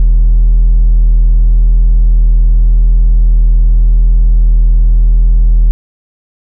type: tone with hard clipping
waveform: sine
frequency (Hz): 40.87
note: E1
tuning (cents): -14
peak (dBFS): -4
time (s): 0-5.71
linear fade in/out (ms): 0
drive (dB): 2
effects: none